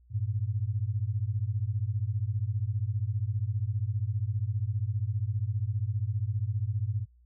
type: beating tone pair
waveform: sine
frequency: 98 / 113 Hz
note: G2 / A2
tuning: 0 / +47 cents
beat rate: 15 Hz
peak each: -30 dBFS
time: 0.1-7.06 s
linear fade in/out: 50 ms
effects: added 60 Hz sine -57 dBFS peak until 7.25 s